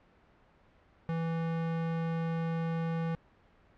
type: tone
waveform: square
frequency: 164.81 Hz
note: E3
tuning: in tune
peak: -31 dBFS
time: 1.09-3.15 s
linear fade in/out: 0 ms
effects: pink hiss -63 dBFS RMS until 3.77 s + low-pass 2000 Hz 12 dB/octave